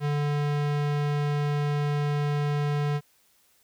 square tone with low-pass filter, 146.2 Hz, D3, 7 cents flat, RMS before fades -26 dBFS, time 0-3.01 s, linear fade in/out 50 ms, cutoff 4100 Hz, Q 0.57, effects white hiss -64 dBFS RMS until 3.63 s

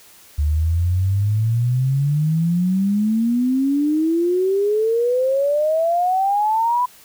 sine exponential sweep, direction up, 72.2 to 1001 Hz, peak -15 dBFS, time 0.38-6.86 s, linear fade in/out 10 ms, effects white hiss -47 dBFS RMS until 7.04 s

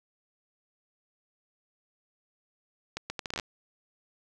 accelerating click train, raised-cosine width 0.2 ms, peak -16 dBFS, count 10, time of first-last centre 2.97-3.398 s, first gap 130 ms, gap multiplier 0.71, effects none

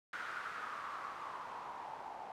blue noise with low-pass filter sweep, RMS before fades -45 dBFS, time 0.13-2.32 s, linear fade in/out 2 ms, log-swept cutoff 1500 to 800 Hz, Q 4.8, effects none

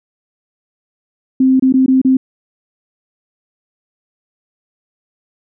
sine tone with dropouts, 261.6 Hz, C4, in tune, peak -7 dBFS, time 1.4-2.17 s, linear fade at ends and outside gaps 5 ms, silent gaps 1.597-1.623 / 1.725-1.739 / 1.862-1.88 / 2.016-2.048 s, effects none

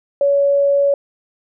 sine tone, 563 Hz, C#5, 27 cents sharp, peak -11 dBFS, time 0.21-0.94 s, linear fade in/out 2 ms, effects none

